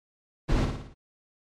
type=noise with echo; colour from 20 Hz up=brown; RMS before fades=-23 dBFS; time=0.48-0.66 s; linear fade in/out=20 ms; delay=57 ms; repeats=5; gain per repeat=-5 dB; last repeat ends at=0.945 s; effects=low-pass 6000 Hz 12 dB/octave + MP3 64 kbps